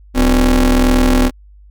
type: ring-modulated tone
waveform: 40% pulse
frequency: 110 Hz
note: A2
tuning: in tune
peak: -5 dBFS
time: 0.14-1.31 s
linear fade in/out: 50 ms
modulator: 144 Hz
effects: added 50 Hz sine -39 dBFS peak until 1.7 s